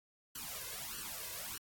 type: noise with flanger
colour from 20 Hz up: white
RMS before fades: -44 dBFS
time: 0.35-1.58 s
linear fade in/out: 5 ms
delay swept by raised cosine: 0.67 to 1.97 ms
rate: 1.6 Hz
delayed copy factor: +1
effects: AAC 64 kbps